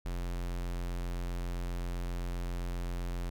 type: tone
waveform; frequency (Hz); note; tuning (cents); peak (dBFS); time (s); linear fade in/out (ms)
square; 43.81; F1; +6; -34; 0.05-3.3; 10
effects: none